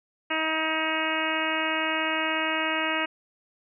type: harmonic tone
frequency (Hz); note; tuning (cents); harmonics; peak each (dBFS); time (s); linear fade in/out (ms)
316.9; D#4; +32; 1 / 2 / 3 / 4 / 5 / 6 / 7 / 8 / 9; -33 / -33 / -33 / -33 / -33 / -33 / -33 / -33 / -33; 0.3-3.06; 10
effects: none